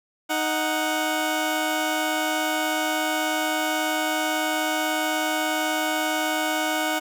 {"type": "tone pair together", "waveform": "15% pulse", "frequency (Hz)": [311.1, 738.6], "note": ["D#4", "F#5"], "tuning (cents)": [0, -3], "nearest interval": "octave + minor third", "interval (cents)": 1497, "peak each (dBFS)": -19, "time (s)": [0.29, 7], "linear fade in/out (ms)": 20, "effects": []}